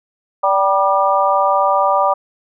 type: harmonic tone with a mistuned harmonic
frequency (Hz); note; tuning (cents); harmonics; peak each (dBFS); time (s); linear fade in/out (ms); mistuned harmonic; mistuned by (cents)
193.9; G3; -19; 3 / 4 / 5 / 6; -17 / -17 / -17 / -17; 0.43-2.14; 10; 6; +45
effects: none